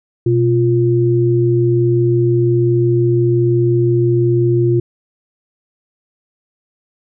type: tone pair together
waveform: sine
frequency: 123.47 / 349.2 Hz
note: B2 / F4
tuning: 0 / 0 cents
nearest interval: octave + tritone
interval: 1800 cents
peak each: -13 dBFS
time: 0.26-4.8 s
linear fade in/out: 5 ms
effects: none